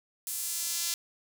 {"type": "tone with high-pass filter sweep", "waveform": "sawtooth", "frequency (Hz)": 340.6, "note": "F4", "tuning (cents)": -43, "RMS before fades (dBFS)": -33, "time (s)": [0.27, 0.94], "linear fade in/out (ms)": 0, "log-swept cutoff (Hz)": [9500, 4900], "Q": 0.98, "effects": []}